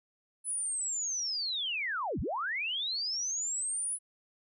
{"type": "linear two-way sweep", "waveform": "sine", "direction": "down then up", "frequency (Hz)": [10180, 41.2, 10180], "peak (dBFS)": -31, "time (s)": [0.44, 3.99], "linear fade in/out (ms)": 50, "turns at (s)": 2.2, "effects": []}